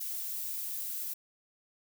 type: noise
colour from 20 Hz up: violet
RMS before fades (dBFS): -37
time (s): 0-1.14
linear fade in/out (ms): 10
effects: none